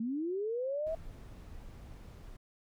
sine linear sweep, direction up, 215.9 to 659.3 Hz, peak -32 dBFS, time 0-0.95 s, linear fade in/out 5 ms
brown noise, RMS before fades -48 dBFS, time 0.86-2.37 s, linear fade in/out 10 ms
effects none

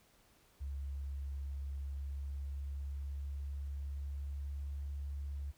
sine tone with pitch glide, 69.3 to 70.67 Hz, C#2 to C#2, 0 to +34 cents, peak -38 dBFS, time 0.6-5.52 s, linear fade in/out 20 ms, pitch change +34 cents, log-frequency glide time 1.64-4.99 s, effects pink hiss -68 dBFS RMS until 5.57 s

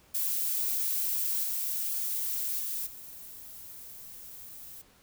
violet noise with level steps, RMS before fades -30 / -32 / -34 / -46 dBFS, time 0.14-4.82 s, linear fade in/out 10 ms, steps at 1.43 / 2.59 / 2.86 s, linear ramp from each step 10 ms, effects pink hiss -61 dBFS RMS until 5.02 s

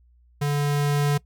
square tone with level ramp, 144.8 Hz, D3, 24 cents flat, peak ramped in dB -22 to -19 dBFS, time 0.41-1.18 s, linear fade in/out 10 ms, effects noise-tail reverb RT60 0.1 s tail -21 dB re dry + added 60 Hz sine -54 dBFS peak until 1.25 s

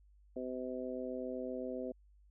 harmonic tone, 127.7 Hz, C3, 42 cents flat, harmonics 2 / 3 / 4 / 5, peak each -42 / -44 / -42 / -46 dBFS, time 0.36-1.92 s, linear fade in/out 5 ms, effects added 50 Hz sine -61 dBFS peak until 2.3 s

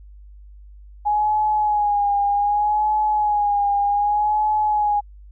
sine tone with vibrato, 830.6 Hz, G#5, in tune, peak -16 dBFS, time 1.05-5.01 s, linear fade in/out 20 ms, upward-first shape sine, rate 0.65 Hz, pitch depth 44 cents each way, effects added 50 Hz sine -40 dBFS peak until 5.31 s

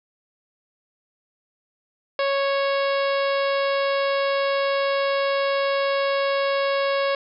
harmonic tone with a mistuned harmonic, 553 Hz, C#5, 4 cents flat, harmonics 1 / 2 / 3 / 4 / 5 / 6 / 7 / 8 / 9, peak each -21 / -27 / -31 / -33 / -35 / -37 / -38 / -39 / -40 dBFS, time 2.19-7.15 s, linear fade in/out 2 ms, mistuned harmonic 9, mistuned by +22 cents, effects none

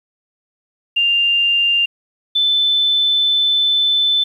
sine tone pair in turn, 2794 / 3520 Hz, F7 / A7, 0 / 0 cents, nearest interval major third, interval 400 cents, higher second, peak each -12 dBFS, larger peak neither, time 0.96-1.86 / 2.35-4.24 s, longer second, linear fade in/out 10 ms, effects 8-bit

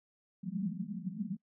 pink band-pass noise, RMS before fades -38 dBFS, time 0.43-1.37 s, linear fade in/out 10 ms, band 170 to 220 Hz, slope 96 dB/octave, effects noise-tail reverb RT60 0.1 s tail -26 dB re dry

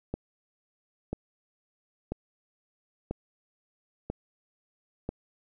click train, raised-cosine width 2 ms, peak -18 dBFS, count 6, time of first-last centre 0.14-5.09 s, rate 1.01 Hz, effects none

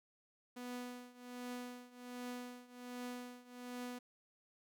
sawtooth tone with tremolo, 246.6 Hz, B3, 2 cents flat, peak -38 dBFS, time 0.56-3.99 s, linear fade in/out 10 ms, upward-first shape triangle, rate 1.3 Hz, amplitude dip 90%, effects none

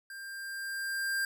square tone with level ramp, 1591 Hz, G6, 25 cents sharp, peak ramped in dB -43 to -29 dBFS, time 0.1-1.25 s, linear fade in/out 2 ms, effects none

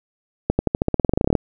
accelerating click train, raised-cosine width 2 ms, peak -3 dBFS, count 18, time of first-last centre 0.5-1.352 s, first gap 90 ms, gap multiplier 0.92, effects none

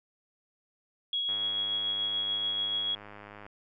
sine tone with tremolo, 3322 Hz, G#7, in tune, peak -27 dBFS, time 1.13-2.95 s, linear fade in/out 2 ms, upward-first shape sine, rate 6.9 Hz, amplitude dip 25%
click train, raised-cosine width 0.5 ms, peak -31 dBFS, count 225, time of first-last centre 1.29-3.465 s, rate 103 Hz
effects none

